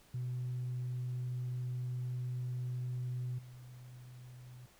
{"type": "tone with level steps", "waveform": "sine", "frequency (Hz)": 124.7, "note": "B2", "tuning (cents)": 17, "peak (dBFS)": [-34, -49], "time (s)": [0.14, 4.66], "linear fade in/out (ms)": 5, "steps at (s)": 3.38, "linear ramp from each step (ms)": 10, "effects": ["tanh soft clip ceiling -32 dBFS", "pink hiss -64 dBFS RMS until 4.79 s"]}